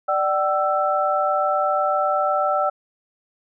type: tone cluster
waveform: sine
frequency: 592 / 764 / 1327 Hz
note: D5 / G5 / E6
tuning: +14 / -45 / +11 cents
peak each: -22 dBFS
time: 0.08-2.7 s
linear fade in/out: 10 ms
effects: none